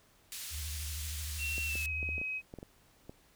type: band-pass noise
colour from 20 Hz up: white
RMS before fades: -43 dBFS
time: 0.32-1.86 s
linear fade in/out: 0 ms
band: 2200 to 12000 Hz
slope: 12 dB/octave
type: tone with vibrato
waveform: sine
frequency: 75.4 Hz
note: D2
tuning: 46 cents sharp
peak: -38 dBFS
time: 0.5-2.22 s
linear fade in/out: 50 ms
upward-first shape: triangle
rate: 13 Hz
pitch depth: 130 cents each way
type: tone with pitch glide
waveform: sine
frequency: 2719 to 2537 Hz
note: F7 to D#7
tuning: -47 to +33 cents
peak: -34 dBFS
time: 1.38-2.42 s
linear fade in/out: 50 ms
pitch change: -120 cents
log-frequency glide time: 1.65-1.9 s
type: clicks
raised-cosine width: 2 ms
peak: -31 dBFS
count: 10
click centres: 1.581 / 1.755 / 2.029 / 2.09 / 2.181 / 2.215 / 2.539 / 2.587 / 2.629 / 3.095 s
effects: pink hiss -65 dBFS RMS until 3.35 s